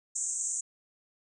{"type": "band-pass noise", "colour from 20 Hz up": "pink", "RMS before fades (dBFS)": -33, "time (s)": [0.15, 0.61], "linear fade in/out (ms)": 10, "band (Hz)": [6400, 8400], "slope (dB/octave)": 96, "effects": []}